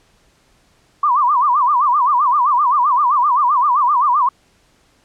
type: tone with vibrato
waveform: sine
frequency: 1079 Hz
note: C#6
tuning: 47 cents flat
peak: -11 dBFS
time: 1.03-4.29 s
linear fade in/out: 5 ms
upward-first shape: sine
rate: 7.7 Hz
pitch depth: 210 cents each way
effects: pink hiss -56 dBFS RMS until 5.04 s + low-pass 9000 Hz 12 dB/octave